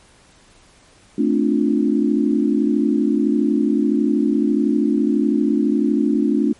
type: chord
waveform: sine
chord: D minor seventh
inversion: second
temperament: equal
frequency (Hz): 220 / 261.6 / 293.7 / 349.2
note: A3 / C4 / D4 / F4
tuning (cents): 0 / 0 / 0 / 0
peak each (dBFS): -19 / -21 / -18 / -23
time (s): 1.18-6.53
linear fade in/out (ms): 5
effects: pink hiss -51 dBFS RMS until 6.59 s + MP3 48 kbps